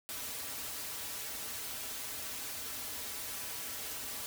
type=noise with comb filter; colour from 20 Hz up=white; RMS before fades=-41 dBFS; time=0.09-4.26 s; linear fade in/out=0 ms; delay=5.6 ms; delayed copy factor=-0.75; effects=none